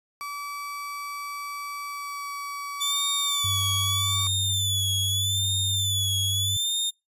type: tone with pitch glide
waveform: 35% pulse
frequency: 1150 to 1140.1 Hz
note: D6 to C#6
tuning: -37 to +48 cents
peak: -30 dBFS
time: 0.21-4.27 s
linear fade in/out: 0 ms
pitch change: -15 cents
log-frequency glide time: 1.86-2.31 s
type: tone with vibrato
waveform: sawtooth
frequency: 3495 Hz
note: A7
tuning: 12 cents flat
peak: -21 dBFS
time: 2.8-6.91 s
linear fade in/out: 20 ms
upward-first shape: sine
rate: 0.81 Hz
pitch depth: 79 cents each way
type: tone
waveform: sine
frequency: 98 Hz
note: G2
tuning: in tune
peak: -28 dBFS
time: 3.44-6.57 s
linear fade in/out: 5 ms
effects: noise-tail reverb RT60 0.2 s tail -23 dB re dry + resampled to 32000 Hz